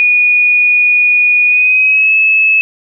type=tone with pitch glide; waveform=sine; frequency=2458 to 2595 Hz; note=D#7 to E7; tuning=-22 to -28 cents; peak=-6 dBFS; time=0-2.61 s; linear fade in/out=0 ms; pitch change=+94 cents; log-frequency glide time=1.47-2.14 s; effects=none

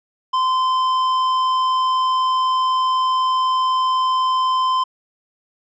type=tone with tanh clipping; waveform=sine; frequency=1032 Hz; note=C6; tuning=24 cents flat; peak=-17 dBFS; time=0.33-4.84 s; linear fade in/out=10 ms; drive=10 dB; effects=resampled to 16000 Hz

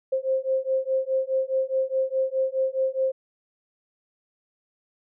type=beating tone pair; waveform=sine; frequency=525 / 529.8 Hz; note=C5 / C5; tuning=+6 / +22 cents; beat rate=4.8 Hz; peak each=-25 dBFS; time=0.12-3.12 s; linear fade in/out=10 ms; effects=none

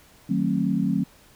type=chord; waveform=sine; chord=D# diminished seventh; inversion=none; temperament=just; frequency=155.56 / 186.68 / 224 / 268.8 Hz; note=D#3 / F#3 / A3 / C4; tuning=0 / +16 / +31 / +47 cents; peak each=-29 / -24 / -26 / -26 dBFS; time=0.29-1.04 s; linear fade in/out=10 ms; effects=pink hiss -54 dBFS RMS until 1.35 s

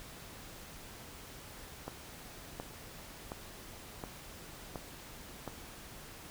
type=click train; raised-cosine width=1 ms; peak=-25 dBFS; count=6; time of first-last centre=1.88-5.477 s; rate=1.39 Hz; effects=pink hiss -50 dBFS RMS until 6.3 s

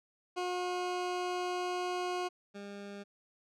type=tone pair in turn; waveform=20% pulse; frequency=360.1 / 201.5 Hz; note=F#4 / G3; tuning=-47 / +48 cents; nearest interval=minor seventh; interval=1005 cents; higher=first; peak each=-28 / -38 dBFS; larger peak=first; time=0.36-2.29 / 2.54-3.04 s; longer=first; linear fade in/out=20 ms; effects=low-pass 6000 Hz 12 dB/octave

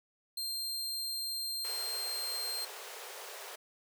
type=tone; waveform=sawtooth; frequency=4179 Hz; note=C8; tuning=3 cents flat; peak=-32 dBFS; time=0.37-2.65 s; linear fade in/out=5 ms
type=high-pass noise; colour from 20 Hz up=pink; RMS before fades=-46 dBFS; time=1.64-3.56 s; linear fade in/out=10 ms; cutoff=390 Hz; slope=96 dB/octave
effects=none

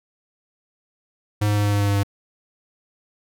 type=tone with pitch steps; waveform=square; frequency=104.6 / 103.94 / 103.28 / 102.63 / 101.98 / 101.33 / 100.69 / 100.05 Hz; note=G#2 / G#2 / G#2 / G#2 / G#2 / G#2 / G2 / G2; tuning=+13 / +2 / -9 / -20 / -31 / -42 / +47 / +36 cents; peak=-18 dBFS; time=1.41-2.034 s; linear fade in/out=10 ms; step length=78 ms; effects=none

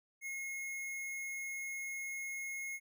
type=tone; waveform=square; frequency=2162 Hz; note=C#7; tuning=44 cents flat; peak=-40 dBFS; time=0.21-2.8 s; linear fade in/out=50 ms; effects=none

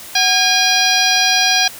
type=harmonic tone with a mistuned harmonic; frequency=814 Hz; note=G#5; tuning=35 cents flat; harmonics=1 / 2 / 3 / 4 / 5 / 6 / 7; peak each=-19 / -19 / -19 / -19 / -19 / -19 / -19 dBFS; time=0.15-1.68 s; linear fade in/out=5 ms; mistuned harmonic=1; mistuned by=-140 cents; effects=white hiss -34 dBFS RMS until 1.79 s

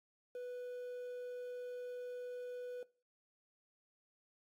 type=tone with quantisation; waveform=triangle; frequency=493.9 Hz; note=B4; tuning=in tune; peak=-40 dBFS; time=0.35-2.83 s; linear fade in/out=2 ms; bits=11; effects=noise-tail reverb RT60 0.4 s tail -21 dB re dry + AAC 48 kbps

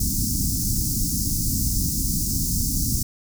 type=band-stop noise; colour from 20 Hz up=pink; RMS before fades=-23 dBFS; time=0-3.03 s; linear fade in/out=5 ms; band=280 to 5100 Hz; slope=48 dB/octave; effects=none

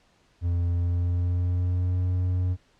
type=tone with pitch glide; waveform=triangle; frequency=86.7 to 90.64 Hz; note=F2 to F#2; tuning=-12 to -35 cents; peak=-20 dBFS; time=0.41-2.57 s; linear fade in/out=50 ms; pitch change=+77 cents; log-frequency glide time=0.7-2.01 s; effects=pink hiss -63 dBFS RMS until 2.79 s + low-pass 6000 Hz 12 dB/octave

